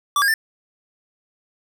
square tone with pitch steps, 1159 / 1625 / 1779 Hz, D6 / G#6 / A6, -23 / -38 / +19 cents, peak -16 dBFS, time 0.16-0.34 s, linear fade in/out 2 ms, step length 60 ms, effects none

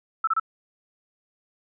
sine tone bursts, 1318.5 Hz, E6, in tune, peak -19 dBFS, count 3, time 0.24-0.398 s, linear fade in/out 5 ms, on 34 ms, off 28 ms, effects none

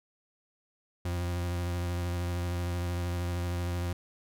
40% pulse tone with vibrato, 87.7 Hz, F2, 8 cents sharp, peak -29 dBFS, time 1.05-3.93 s, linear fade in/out 5 ms, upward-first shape sine, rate 13 Hz, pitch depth 22 cents each way, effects none

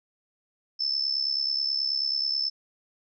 sine tone with amplitude modulation, 5274 Hz, E8, in tune, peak -21 dBFS, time 0.79-2.5 s, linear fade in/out 20 ms, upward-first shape sine, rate 69.3 Hz, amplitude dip 75%, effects none

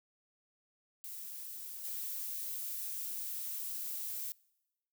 violet noise with level steps, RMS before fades -45 / -40 dBFS, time 1.04-4.32 s, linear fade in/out 0 ms, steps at 1.83 s, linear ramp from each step 20 ms, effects noise-tail reverb RT60 1.0 s tail -25 dB re dry

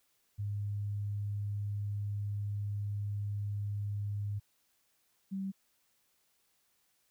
sine tone pair in turn, 102.4 / 193.31 Hz, G#2 / G3, -24 / -24 cents, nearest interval major seventh, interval 1100 cents, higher second, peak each -33 / -34 dBFS, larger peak first, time 0.38-4.4 / 5.31-5.52 s, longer first, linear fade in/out 20 ms, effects white hiss -74 dBFS RMS until 7.1 s

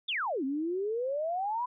sine exponential two-way sweep, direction down then up, 3729 to 259.6 to 1010 Hz, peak -29 dBFS, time 0.08-1.66 s, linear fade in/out 10 ms, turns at 0.44 s, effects none

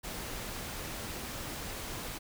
pink noise, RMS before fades -40 dBFS, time 0.03-2.19 s, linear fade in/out 20 ms, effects none

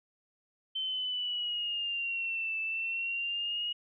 sine exponential two-way sweep, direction down then up, 3090 to 2637 to 2892 Hz, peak -31 dBFS, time 0.75-3.73 s, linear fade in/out 10 ms, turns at 2.6 s, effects none

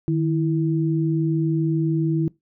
sine tone pair together, 154.6 / 327.6 Hz, D#3 / E4, -11 / -11 cents, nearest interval octave + minor second, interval 1300 cents, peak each -20 / -22 dBFS, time 0.08-2.28 s, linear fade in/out 0 ms, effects noise-tail reverb RT60 0.2 s tail -22 dB re dry

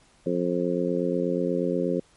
harmonic tone, 88.3 Hz, F2, 20 cents sharp, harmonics 2 / 3 / 4 / 5 / 6, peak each -29 / -29 / -29 / -29 / -29 dBFS, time 0.26-2 s, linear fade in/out 5 ms, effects pink hiss -59 dBFS RMS until 2.16 s + MP3 48 kbps

